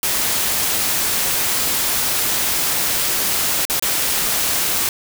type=noise with dropouts; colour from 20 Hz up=white; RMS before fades=-19 dBFS; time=0.03-4.89 s; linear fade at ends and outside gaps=1 ms; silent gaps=3.652-3.698 / 3.796-3.824 s; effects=none